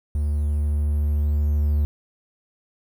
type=tone with level ramp; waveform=triangle; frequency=73.9 Hz; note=D2; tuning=11 cents sharp; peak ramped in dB=-18 to -15 dBFS; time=0.15-1.85 s; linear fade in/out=0 ms; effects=9-bit